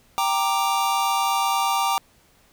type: chord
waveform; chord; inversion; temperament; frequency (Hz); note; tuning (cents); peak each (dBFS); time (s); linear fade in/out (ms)
square; G minor; none; equal with one note detuned; 784 / 932.3 / 1182.8; G5 / Bb5 / D6; 0 / 0 / +12; -25; 0.18-1.98; 0
effects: pink hiss -58 dBFS RMS until 2.52 s